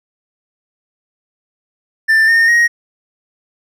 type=tone with pitch steps; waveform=triangle; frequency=1779 / 1829 / 1880.4 Hz; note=A6 / A#6 / A#6; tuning=+19 / -33 / +15 cents; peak=-6 dBFS; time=2.08-2.68 s; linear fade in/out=20 ms; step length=200 ms; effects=none